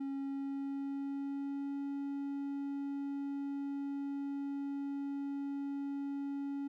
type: tone with pitch glide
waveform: triangle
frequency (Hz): 274.4 to 280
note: C#4 to C#4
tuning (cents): -17 to +18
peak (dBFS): -34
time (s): 0-6.68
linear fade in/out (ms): 10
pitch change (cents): +35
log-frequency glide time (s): 0.14-1.76
effects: none

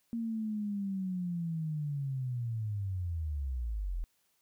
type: linear sweep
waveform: sine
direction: down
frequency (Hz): 233.1 to 39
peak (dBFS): -32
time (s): 0.13-4.04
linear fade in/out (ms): 0
effects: white hiss -74 dBFS RMS until 4.41 s

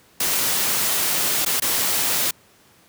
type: noise with dropouts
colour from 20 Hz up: white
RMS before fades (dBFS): -21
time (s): 0.2-2.31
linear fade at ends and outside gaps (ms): 5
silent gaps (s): 1.45-1.461 / 1.6-1.62
effects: pink hiss -54 dBFS RMS until 2.88 s + high-pass 100 Hz 12 dB/octave

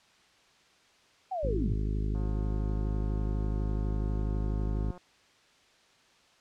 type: linear sweep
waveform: sine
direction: down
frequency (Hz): 784 to 71.8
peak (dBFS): -30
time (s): 1.31-1.74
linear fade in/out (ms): 10
type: harmonic tone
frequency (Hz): 52.1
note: G#1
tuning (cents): +6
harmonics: 1 / 2 / 3 / 4 / 5 / 6 / 7 / 8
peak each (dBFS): -29 / -35 / -39 / -41 / -43 / -45 / -46 / -47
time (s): 1.43-4.91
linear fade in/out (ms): 5
type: click train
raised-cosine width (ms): 1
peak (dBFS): -36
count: 507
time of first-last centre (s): 2.15-4.977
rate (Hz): 179
effects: white hiss -62 dBFS RMS until 6.4 s + low-pass 5000 Hz 12 dB/octave

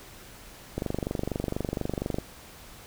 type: click train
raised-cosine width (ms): 2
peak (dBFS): -15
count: 35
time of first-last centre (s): 0.78-2.185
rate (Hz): 24.2
effects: pink hiss -48 dBFS RMS until 2.86 s

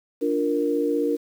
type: chord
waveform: sine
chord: Bb major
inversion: first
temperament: equal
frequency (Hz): 293.7 / 349.2 / 466.2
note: D4 / F4 / Bb4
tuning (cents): 0 / 0 / 0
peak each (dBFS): -24 / -28 / -23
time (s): 0.21-1.17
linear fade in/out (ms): 20
effects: 8-bit

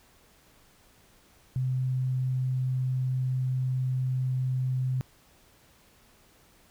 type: tone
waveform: sine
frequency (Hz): 128.9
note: C3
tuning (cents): -26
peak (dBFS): -25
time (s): 1.56-5.01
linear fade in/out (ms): 0
effects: pink hiss -60 dBFS RMS until 6.7 s

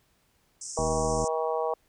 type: band-pass noise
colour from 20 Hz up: pink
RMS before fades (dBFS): -39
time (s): 0.61-1.28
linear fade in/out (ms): 5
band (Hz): 5400 to 8800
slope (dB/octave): 96
type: harmonic tone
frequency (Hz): 159.6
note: D#3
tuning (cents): +44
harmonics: 3 / 4 / 5 / 6 / 7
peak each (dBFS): -29 / -31 / -33 / -35 / -36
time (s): 0.77-1.74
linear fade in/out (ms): 5
type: click train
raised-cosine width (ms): 3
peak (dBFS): -21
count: 36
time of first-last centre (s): 0.79-1.242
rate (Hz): 77.5
effects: pink hiss -68 dBFS RMS until 1.88 s

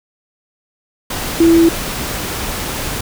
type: tone in noise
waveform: sine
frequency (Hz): 332.3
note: E4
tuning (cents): +14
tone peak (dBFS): -6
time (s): 1.4-1.69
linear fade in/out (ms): 5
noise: pink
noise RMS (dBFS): -22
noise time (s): 1.1-3.01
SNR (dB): +13
effects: none

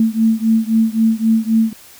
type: beating tone pair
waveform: sine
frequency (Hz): 221.8 / 225.6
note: A3 / A3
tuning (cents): +14 / +44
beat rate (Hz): 3.8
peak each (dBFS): -14 / -15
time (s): 0-1.73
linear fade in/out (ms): 2
effects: white hiss -42 dBFS RMS until 1.99 s

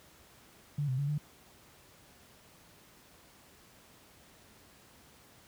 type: tone with pitch steps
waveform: sine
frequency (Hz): 145.4 / 129 / 142.1 / 148.6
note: D3 / C3 / C#3 / D3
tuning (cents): -17 / -24 / +43 / +21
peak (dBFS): -29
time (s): 0.78-1.18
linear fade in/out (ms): 5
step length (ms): 100
effects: pink hiss -59 dBFS RMS until 5.47 s + high-pass 60 Hz 12 dB/octave

